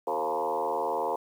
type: tone with frequency modulation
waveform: sine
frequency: 698.5 Hz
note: F5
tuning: in tune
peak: -26 dBFS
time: 0.07-1.16 s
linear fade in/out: 5 ms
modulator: 79.1 Hz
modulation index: 3.9
effects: 9-bit